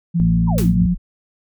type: tone with pitch glide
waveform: sine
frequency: 169.8 to 177.63 Hz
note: F3 to F3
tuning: -48 to +30 cents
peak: -14 dBFS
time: 0.14-0.95 s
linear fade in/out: 20 ms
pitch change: +78 cents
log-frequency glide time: 0.55-0.7 s
type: harmonic tone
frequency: 56.4 Hz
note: A1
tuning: 44 cents sharp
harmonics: 1 / 2 / 3 / 4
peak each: -21 / -21 / -22 / -24 dBFS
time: 0.2-0.86 s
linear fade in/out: 0 ms
type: exponential sweep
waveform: sine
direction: down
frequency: 1046.5 to 30.97 Hz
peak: -24 dBFS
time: 0.47-0.98 s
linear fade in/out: 20 ms
type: noise with exponential decay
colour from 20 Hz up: white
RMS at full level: -24 dBFS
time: 0.58-0.76 s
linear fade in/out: 1 ms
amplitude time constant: 38 ms
effects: none